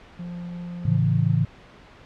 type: tone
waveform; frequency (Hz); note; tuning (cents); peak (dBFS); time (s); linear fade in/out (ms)
triangle; 174.61; F3; 0; -29; 0.19-0.98; 5
type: chord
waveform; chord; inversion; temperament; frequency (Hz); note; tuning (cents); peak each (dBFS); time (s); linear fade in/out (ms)
sine; A major; none; equal; 110 / 138.59 / 164.81; A2 / C#3 / E3; 0 / 0 / 0; -22; 0.85-1.45; 5
effects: pink hiss -48 dBFS RMS until 2.05 s + low-pass 3000 Hz 12 dB/octave